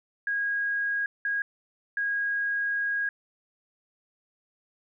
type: tone bursts at uneven times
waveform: sine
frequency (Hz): 1640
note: G#6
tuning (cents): -22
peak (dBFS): -25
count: 3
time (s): 0.27-1.06 / 1.25-1.42 / 1.97-3.09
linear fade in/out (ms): 2
effects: none